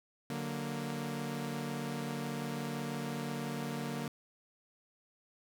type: chord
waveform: sawtooth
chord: D augmented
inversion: none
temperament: equal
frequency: 146.83 / 185 / 233.1 Hz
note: D3 / F#3 / A#3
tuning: 0 / 0 / 0 cents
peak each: -36 / -40 / -35 dBFS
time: 0.3-4.08 s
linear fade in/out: 2 ms
effects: none